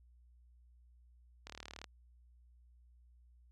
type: click train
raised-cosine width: 0.2 ms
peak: -29 dBFS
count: 15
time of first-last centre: 1.47-1.842 s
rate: 37.6 Hz
effects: added 60 Hz sine -61 dBFS peak until 3.51 s